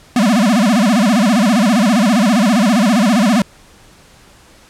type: tone with vibrato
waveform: square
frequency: 220 Hz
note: A3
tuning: in tune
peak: -10 dBFS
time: 0.16-3.42 s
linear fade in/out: 2 ms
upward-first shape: sine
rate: 15 Hz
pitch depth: 250 cents each way
effects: pink hiss -45 dBFS RMS until 4.69 s + low-pass 10000 Hz 12 dB/octave